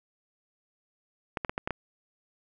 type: clicks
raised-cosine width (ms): 0.5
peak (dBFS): -15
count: 6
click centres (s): 1.372 / 1.448 / 1.495 / 1.579 / 1.675 / 1.707
effects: none